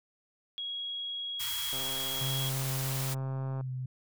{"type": "tone", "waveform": "sine", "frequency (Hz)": 3310, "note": "G#7", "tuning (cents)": -6, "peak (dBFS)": -34, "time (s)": [0.58, 2.49], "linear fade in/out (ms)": 0}
{"type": "band-stop noise", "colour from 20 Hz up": "white", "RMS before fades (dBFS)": -37, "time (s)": [1.39, 3.15], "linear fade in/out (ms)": 20, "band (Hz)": [140, 850], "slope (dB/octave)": 96}
{"type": "click train", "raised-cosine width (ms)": 1, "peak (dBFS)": -30, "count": 251, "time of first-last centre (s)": [1.73, 3.61], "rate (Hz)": 133}
{"type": "tone with pitch glide", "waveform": "sine", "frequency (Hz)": [133.1, 128.42], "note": ["C3", "C3"], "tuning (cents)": [30, -32], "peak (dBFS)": -33, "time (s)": [2.21, 3.86], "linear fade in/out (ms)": 5, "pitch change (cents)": -62, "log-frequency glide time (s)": [3.55, 3.71]}
{"effects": []}